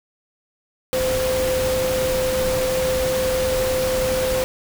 sine tone in noise, 516 Hz, C5, 24 cents flat, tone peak -19 dBFS, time 0.93-4.44 s, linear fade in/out 0 ms, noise pink, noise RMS -26 dBFS, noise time 0.93-4.44 s, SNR +4 dB, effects none

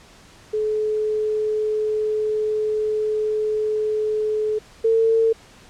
sine tone pair in turn, 428.8 / 450.4 Hz, A4 / A4, -45 / +40 cents, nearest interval minor second, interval 85 cents, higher second, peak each -19 / -14 dBFS, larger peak second, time 0.53-4.59 / 4.84-5.33 s, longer first, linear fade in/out 10 ms, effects pink hiss -48 dBFS RMS until 5.69 s + low-pass 8000 Hz 12 dB/octave

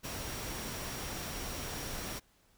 sine tone in noise, 5630 Hz, F8, 13 cents sharp, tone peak -50 dBFS, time 0.03-2.2 s, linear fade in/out 20 ms, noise pink, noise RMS -40 dBFS, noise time 0.03-2.2 s, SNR -13 dB, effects pink hiss -68 dBFS RMS until 2.57 s

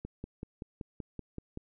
click train, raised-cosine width 3 ms, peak -26 dBFS, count 9, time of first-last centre 0.05-1.574 s, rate 5.25 Hz, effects none

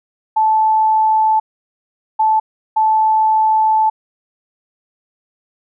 sine tone bursts at uneven times, 873 Hz, A5, 14 cents flat, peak -10 dBFS, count 3, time 0.36-1.4 / 2.19-2.4 / 2.76-3.9 s, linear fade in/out 10 ms, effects none

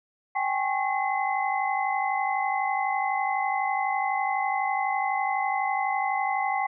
sine tone cluster, 778 / 830 / 1090 / 2041 Hz, G5 / G#5 / C#6 / C7, -13 / -1 / -29 / -44 cents, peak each -27 / -29 / -32 / -31 dBFS, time 0.35-6.67 s, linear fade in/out 10 ms, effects none

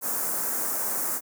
white band-stop noise, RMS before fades -28 dBFS, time 0.01-1.21 s, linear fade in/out 50 ms, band 1600 to 6900 Hz, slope 24 dB/octave, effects high-pass 200 Hz 12 dB/octave

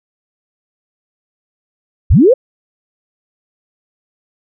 sine linear sweep, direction up, 34.65 to 554.4 Hz, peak -4 dBFS, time 2.1-2.34 s, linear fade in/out 10 ms, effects none

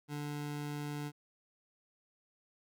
25% pulse tone, 146.83 Hz, D3, in tune, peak -34 dBFS, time 0.08-1.12 s, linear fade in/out 50 ms, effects none

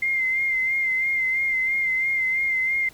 sine tone with vibrato, 2093 Hz, C7, in tune, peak -20 dBFS, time 0.02-2.89 s, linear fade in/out 5 ms, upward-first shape sine, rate 3 Hz, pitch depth 35 cents each way, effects pink hiss -50 dBFS RMS until 2.93 s

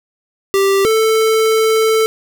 square tone pair in turn, 392 / 441.8 Hz, G4 / A4, 0 / +7 cents, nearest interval major second, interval 207 cents, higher second, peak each -11 dBFS, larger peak neither, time 0.54-0.85 / 0.85-2.06 s, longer second, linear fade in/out 0 ms, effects none

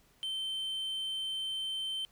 triangle tone, 3100 Hz, G7, 20 cents flat, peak -32 dBFS, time 0.23-2.05 s, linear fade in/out 0 ms, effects pink hiss -66 dBFS RMS until 2.11 s

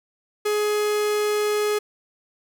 45% pulse tone, 419.6 Hz, G#4, 18 cents sharp, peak -20 dBFS, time 0.45-1.79 s, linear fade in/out 10 ms, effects none

